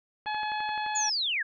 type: click train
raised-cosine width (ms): 0.5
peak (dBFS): -28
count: 8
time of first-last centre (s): 0.26-0.863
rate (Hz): 11.6
type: harmonic tone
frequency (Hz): 850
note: G#5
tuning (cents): +40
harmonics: 1 / 2 / 3 / 4 / 5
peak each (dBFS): -30 / -36 / -40 / -42 / -44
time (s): 0.26-1.1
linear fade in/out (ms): 10
type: linear sweep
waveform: sine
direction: down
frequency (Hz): 7040 to 1560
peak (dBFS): -26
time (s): 0.95-1.43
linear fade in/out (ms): 10
effects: none